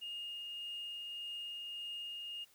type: tone with tremolo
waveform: sine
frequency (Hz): 2841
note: F7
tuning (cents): +29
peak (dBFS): -39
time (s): 0.01-2.45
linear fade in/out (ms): 20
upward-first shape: triangle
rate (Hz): 1.7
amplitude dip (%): 25
effects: tanh soft clip ceiling -37 dBFS + white hiss -67 dBFS RMS until 2.54 s